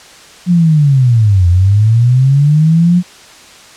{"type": "linear two-way sweep", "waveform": "sine", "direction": "down then up", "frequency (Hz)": [181.1, 85.6, 181.1], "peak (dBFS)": -5, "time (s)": [0.46, 3.03], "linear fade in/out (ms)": 50, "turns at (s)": 1.48, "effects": ["white hiss -37 dBFS RMS until 3.76 s", "low-pass 7000 Hz 12 dB/octave"]}